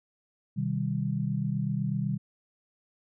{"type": "chord", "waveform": "sine", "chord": "C minor", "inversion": "none", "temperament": "equal with one note detuned", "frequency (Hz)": [127.68, 155.56, 196], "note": ["C3", "Eb3", "G3"], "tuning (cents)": [-42, 0, 0], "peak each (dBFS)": -31, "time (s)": [0.56, 2.18], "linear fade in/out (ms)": 20, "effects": []}